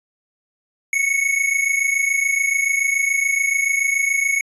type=tone pair together; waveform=square; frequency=2190 / 2217 Hz; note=C#7 / C#7; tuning=-22 / 0 cents; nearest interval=unison; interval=22 cents; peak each=-22 / -19 dBFS; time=0.93-4.41 s; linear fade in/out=2 ms; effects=resampled to 24000 Hz